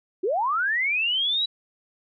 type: linear sweep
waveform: sine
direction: up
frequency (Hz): 332.6 to 3951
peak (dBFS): -21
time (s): 0.23-1.46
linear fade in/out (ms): 10
effects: none